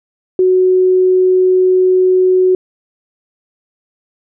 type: tone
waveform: sine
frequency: 370 Hz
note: F#4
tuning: in tune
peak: -7 dBFS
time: 0.39-2.55 s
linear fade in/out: 2 ms
effects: none